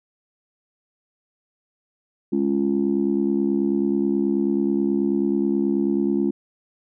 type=chord; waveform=sine; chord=Db major; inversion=second; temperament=just; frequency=207.9 / 277.2 / 346.5 Hz; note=Ab3 / Db4 / F4; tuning=+2 / 0 / -14 cents; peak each=-22 dBFS; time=2.32-6.31 s; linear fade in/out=10 ms; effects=tanh soft clip ceiling -10 dBFS